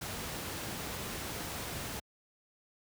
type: noise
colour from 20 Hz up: pink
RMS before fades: -39 dBFS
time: 0.01-2 s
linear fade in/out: 10 ms
effects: high-pass 60 Hz 12 dB/octave